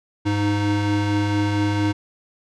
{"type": "tone pair together", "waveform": "square", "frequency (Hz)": [101.88, 310], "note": ["G#2", "D#4"], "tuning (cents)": [-33, -6], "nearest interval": "octave + perfect fifth", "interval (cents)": 1927, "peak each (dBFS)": -22, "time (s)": [0.25, 1.93], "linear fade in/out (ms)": 20, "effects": ["low-pass 5000 Hz 12 dB/octave"]}